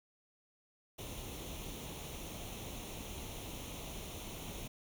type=noise with comb filter; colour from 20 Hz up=pink; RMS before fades=-45 dBFS; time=0.98-4.68 s; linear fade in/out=10 ms; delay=0.31 ms; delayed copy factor=+0.65; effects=none